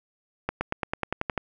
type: accelerating click train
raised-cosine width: 0.5 ms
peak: -11 dBFS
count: 10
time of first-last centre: 0.49-1.377 s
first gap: 120 ms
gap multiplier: 0.95
effects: none